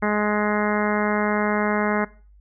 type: harmonic tone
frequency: 209.5 Hz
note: G#3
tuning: 15 cents sharp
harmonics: 1 / 2 / 3 / 4 / 5 / 6 / 7 / 8 / 9 / 10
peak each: -23 / -26 / -28 / -29 / -30 / -31 / -31 / -32 / -33 / -33 dBFS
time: 0.02-2.05 s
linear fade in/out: 10 ms
effects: noise-tail reverb RT60 0.4 s tail -21 dB re dry + added 50 Hz sine -48 dBFS peak until 2.4 s